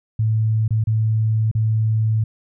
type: tone with dropouts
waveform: sine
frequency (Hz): 110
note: A2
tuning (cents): 0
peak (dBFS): -15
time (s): 0.19-2.24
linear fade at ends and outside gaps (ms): 5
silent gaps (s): 0.68-0.706 / 0.84-0.871 / 1.514-1.55
effects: none